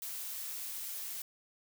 blue noise, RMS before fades -41 dBFS, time 0.02-1.22 s, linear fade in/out 2 ms, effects none

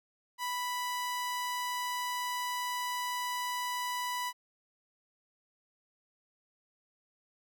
sawtooth tone, 987.8 Hz, B5, in tune, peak -29 dBFS, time 0.38-4.33 s, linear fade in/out 50 ms, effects none

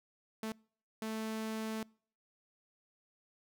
sawtooth tone bursts at uneven times, 220 Hz, A3, in tune, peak -33 dBFS, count 2, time 0.43-0.52 / 1.02-1.83 s, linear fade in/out 2 ms, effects noise-tail reverb RT60 0.5 s tail -26 dB re dry

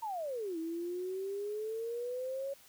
sine exponential two-way sweep, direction down then up, 932.3 to 321.8 to 558 Hz, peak -35 dBFS, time 0.02-2.54 s, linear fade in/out 10 ms, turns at 0.58 s, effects white hiss -60 dBFS RMS until 2.68 s

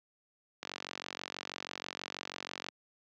click train, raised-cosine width 0.2 ms, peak -20 dBFS, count 96, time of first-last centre 0.63-2.686 s, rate 46.2 Hz, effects high-pass 200 Hz 12 dB/octave + low-pass 6000 Hz 12 dB/octave

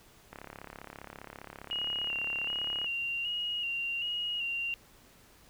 click train, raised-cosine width 0.5 ms, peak -28 dBFS, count 89, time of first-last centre 0.33-2.844 s, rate 35 Hz
sine tone with vibrato, 2826 Hz, F7, 20 cents sharp, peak -31 dBFS, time 1.71-4.74 s, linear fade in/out 0 ms, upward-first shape square, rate 1.3 Hz, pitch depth 35 cents each way
effects pink hiss -59 dBFS RMS until 5.49 s

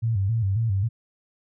sine tone with vibrato, 105.4 Hz, G#2, 26 cents sharp, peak -20 dBFS, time 0.02-0.89 s, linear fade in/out 20 ms, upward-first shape square, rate 3.7 Hz, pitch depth 140 cents each way, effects none

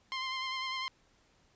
15% pulse tone with vibrato, 1046 Hz, C6, 1 cent flat, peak -28 dBFS, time 0.12-0.88 s, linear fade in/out 0 ms, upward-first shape sine, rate 10 Hz, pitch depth 25 cents each way, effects pink hiss -68 dBFS RMS until 1.55 s + resampled to 16000 Hz

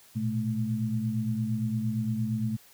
sine tone cluster, 113.7 / 122.4 / 216.9 Hz, A#2 / B2 / A3, -43 / -15 / -25 cents, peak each -32 / -32 / -29 dBFS, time 0.15-2.57 s, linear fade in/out 20 ms, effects white hiss -56 dBFS RMS until 2.73 s

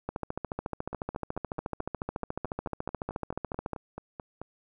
two click trains, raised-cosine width 1 ms, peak -24 / -18 dBFS, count 17 / 52, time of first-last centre 0.93-4.416 / 0.09-3.733 s, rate 4.59 / 14 Hz, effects none

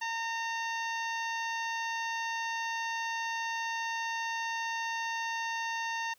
harmonic tone with a mistuned harmonic, 915 Hz, A#5, 32 cents flat, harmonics 1 / 2 / 3 / 4 / 5 / 6 / 7, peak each -35 / -36 / -41 / -47 / -49 / -51 / -47 dBFS, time 0.01-6.14 s, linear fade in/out 10 ms, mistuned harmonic 7, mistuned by -62 cents, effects white hiss -66 dBFS RMS until 6.18 s

